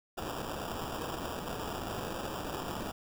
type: noise with sample-and-hold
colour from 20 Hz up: white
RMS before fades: -38 dBFS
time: 0.17-2.92 s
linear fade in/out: 10 ms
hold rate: 2100 Hz
effects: none